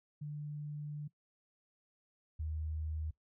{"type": "tone pair in turn", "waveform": "sine", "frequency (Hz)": [148.2, 78.05], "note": ["D3", "D#2"], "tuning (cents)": [16, 6], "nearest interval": "major seventh", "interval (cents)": 1110, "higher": "first", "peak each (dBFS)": [-39, -36], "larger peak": "second", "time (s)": [[0.21, 1.08], [2.39, 3.11]], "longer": "first", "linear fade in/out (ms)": 10, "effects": ["noise-tail reverb RT60 0.1 s tail -19 dB re dry"]}